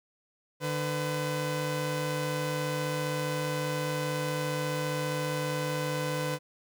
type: tone pair together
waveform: sawtooth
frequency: 149.64 / 504 Hz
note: D3 / B4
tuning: +33 / +35 cents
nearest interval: octave + major sixth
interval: 2102 cents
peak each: -28 dBFS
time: 0.6-6.39 s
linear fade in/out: 50 ms
effects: none